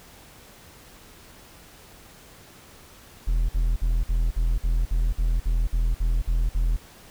triangle tone bursts, 41.2 Hz, E1, in tune, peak -17 dBFS, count 13, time 3.27-6.766 s, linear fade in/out 10 ms, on 220 ms, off 53 ms, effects pink hiss -49 dBFS RMS until 7.1 s

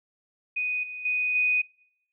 sine tone with level steps, 2489 Hz, D#7, in tune, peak -25 / -34 / -23 / -20 dBFS, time 0.56-1.62 s, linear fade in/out 10 ms, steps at 0.83 / 1.05 / 1.35 s, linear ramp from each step 5 ms, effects noise-tail reverb RT60 0.8 s tail -25 dB re dry

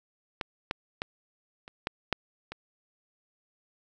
clicks, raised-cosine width 0.3 ms, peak -15 / -13 / -15 / -28 / -13 / -9 / -22 dBFS, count 7, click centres 0.412 / 0.711 / 1.019 / 1.679 / 1.871 / 2.127 / 2.52 s, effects none

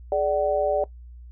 sine tone with amplitude modulation, 587.3 Hz, D5, in tune, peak -15 dBFS, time 0.12-0.84 s, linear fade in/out 2 ms, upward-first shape sine, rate 167 Hz, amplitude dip 100%, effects noise-tail reverb RT60 0.1 s tail -19 dB re dry + added 60 Hz sine -40 dBFS peak until 1.31 s

